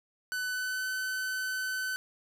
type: tone with pitch glide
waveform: 45% pulse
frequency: 1500 to 1517.4 Hz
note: F#6 to F#6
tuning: +23 to +43 cents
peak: -31 dBFS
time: 0.32-1.96 s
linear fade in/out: 0 ms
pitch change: +20 cents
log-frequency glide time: 0.5-0.88 s
effects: none